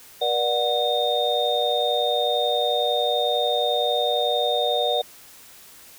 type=tone cluster; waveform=sine; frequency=479.9 / 591 / 735 / 3661 Hz; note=B4 / D5 / F#5 / A#7; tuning=-50 / +11 / -12 / -32 cents; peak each=-25 dBFS; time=0.21-5.02 s; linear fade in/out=10 ms; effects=white hiss -47 dBFS RMS until 5.98 s